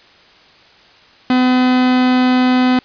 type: tone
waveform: 45% pulse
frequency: 253.1 Hz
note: B3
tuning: 43 cents sharp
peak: -10 dBFS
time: 1.3-2.79 s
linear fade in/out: 2 ms
effects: white hiss -46 dBFS RMS until 2.84 s + resampled to 11025 Hz